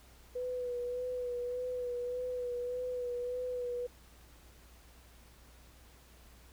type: tone with vibrato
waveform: sine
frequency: 493.9 Hz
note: B4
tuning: in tune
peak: -34 dBFS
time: 0.35-3.87 s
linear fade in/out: 10 ms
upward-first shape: sine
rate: 1.7 Hz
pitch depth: 27 cents each way
effects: added 60 Hz sine -58 dBFS peak until 6.52 s + pink hiss -61 dBFS RMS until 6.52 s